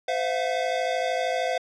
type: tone cluster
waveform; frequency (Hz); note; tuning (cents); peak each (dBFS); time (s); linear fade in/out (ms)
square; 513 / 664 / 717; C5 / E5 / F5; -34 / +12 / +45; -29; 0.08-1.58; 5
effects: low-pass 5000 Hz 12 dB/octave